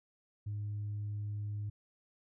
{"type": "tone", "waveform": "sine", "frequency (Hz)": 103.83, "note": "G#2", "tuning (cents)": 0, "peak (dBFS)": -34, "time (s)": [0.46, 1.7], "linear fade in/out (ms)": 10, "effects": ["tanh soft clip ceiling -33 dBFS"]}